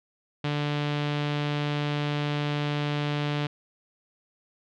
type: tone with low-pass filter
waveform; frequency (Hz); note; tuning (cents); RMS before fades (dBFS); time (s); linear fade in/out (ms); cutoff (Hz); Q
sawtooth; 146.83; D3; 0; -28; 0.44-3.47; 5; 3400; 2.1
effects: none